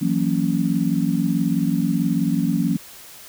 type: chord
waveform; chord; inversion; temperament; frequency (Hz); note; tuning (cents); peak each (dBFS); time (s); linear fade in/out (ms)
sine; F# dominant seventh; third; just; 166.5 / 185 / 231.2 / 277.5; E3 / F#3 / A#3 / C#4; +18 / 0 / -14 / +2; -23; 0.01-2.77; 10
effects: white hiss -42 dBFS RMS until 3.28 s